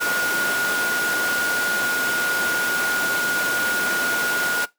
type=tone in noise; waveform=sine; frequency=1438 Hz; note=F#6; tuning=50 cents flat; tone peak=-20 dBFS; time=0-4.66 s; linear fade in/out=20 ms; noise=pink; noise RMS=-25 dBFS; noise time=0-4.66 s; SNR=+2 dB; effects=noise-tail reverb RT60 0.2 s tail -21 dB re dry + high-pass 300 Hz 12 dB/octave

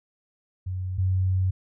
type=tone pair in turn; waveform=sine; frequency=92.5 / 93.41 Hz; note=F#2 / F#2; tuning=0 / +17 cents; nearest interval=unison; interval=17 cents; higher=second; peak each=-27 / -20 dBFS; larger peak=second; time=0.66-0.98 / 0.98-1.51 s; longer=second; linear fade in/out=10 ms; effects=none

